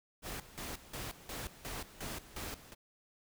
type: noise with tremolo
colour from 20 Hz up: pink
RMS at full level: -42 dBFS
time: 0.22-2.75 s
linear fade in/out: 50 ms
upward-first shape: square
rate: 2.8 Hz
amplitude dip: 80%
effects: none